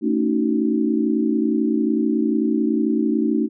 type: chord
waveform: sine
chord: D# half-diminished seventh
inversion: second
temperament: just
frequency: 224 / 280 / 311.1 / 373.4 Hz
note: A3 / C#4 / D#4 / F#4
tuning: +31 / +18 / 0 / +16 cents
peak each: -21 / -23 / -21 / -26 dBFS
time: 0.01-3.49 s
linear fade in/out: 50 ms
effects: none